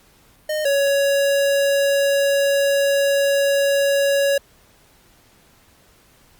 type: tone pair in turn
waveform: square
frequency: 613 / 558.8 Hz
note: D#5 / C#5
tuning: -26 / +14 cents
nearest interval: major second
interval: 160 cents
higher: first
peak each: -21 / -16 dBFS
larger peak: second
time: 0.49-0.65 / 0.65-4.38 s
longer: second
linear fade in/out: 5 ms
effects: pink hiss -54 dBFS RMS until 6.39 s + Opus 48 kbps